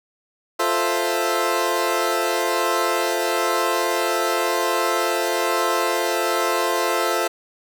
20% pulse chord, F major seventh, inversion none, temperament equal, 349.2 / 440 / 523.3 / 659.3 Hz, F4 / A4 / C5 / E5, 0 / 0 / 0 / 0 cents, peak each -20 dBFS, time 0.59-7.28 s, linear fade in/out 10 ms, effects none

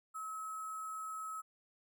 sine tone with sample-and-hold, 1288 Hz, E6, 41 cents flat, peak -40 dBFS, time 0.14-1.42 s, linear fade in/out 20 ms, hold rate 8820 Hz, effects none

